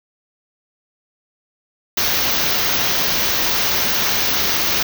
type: band-stop noise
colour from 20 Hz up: white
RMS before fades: -18 dBFS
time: 1.97-4.83 s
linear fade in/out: 5 ms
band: 6500 to 14000 Hz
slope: 96 dB/octave
effects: none